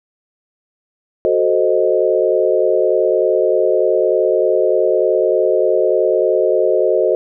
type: chord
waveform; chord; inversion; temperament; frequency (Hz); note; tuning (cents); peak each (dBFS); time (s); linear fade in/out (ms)
sine; F# diminished seventh; none; equal; 370 / 440 / 523.3 / 622.3; F#4 / A4 / C5 / Eb5; 0 / 0 / 0 / 0; -17; 1.25-7.15; 0
effects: none